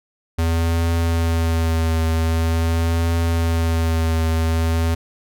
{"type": "tone with vibrato", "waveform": "square", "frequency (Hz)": 82.41, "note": "E2", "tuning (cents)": 0, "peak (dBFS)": -17, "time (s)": [0.38, 4.95], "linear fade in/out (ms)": 10, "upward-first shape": "triangle", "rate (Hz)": 0.45, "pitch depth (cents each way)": 29, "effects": []}